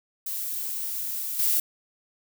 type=noise with level steps; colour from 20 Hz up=violet; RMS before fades=-31 / -23 dBFS; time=0.26-1.6 s; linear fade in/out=5 ms; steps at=1.39 s; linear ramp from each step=2 ms; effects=none